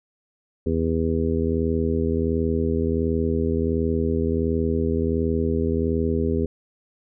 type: harmonic tone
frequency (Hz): 81.4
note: E2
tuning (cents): -21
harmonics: 1 / 2 / 3 / 4 / 5 / 6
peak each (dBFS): -25 / -29 / -25 / -31 / -25 / -31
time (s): 0.66-6.46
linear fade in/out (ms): 5
effects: none